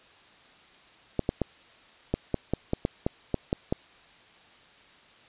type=clicks; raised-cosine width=2 ms; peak=-11 dBFS; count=12; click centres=1.193 / 1.291 / 1.417 / 2.14 / 2.343 / 2.536 / 2.734 / 2.851 / 3.065 / 3.343 / 3.529 / 3.725 s; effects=white hiss -55 dBFS RMS until 5.28 s + resampled to 8000 Hz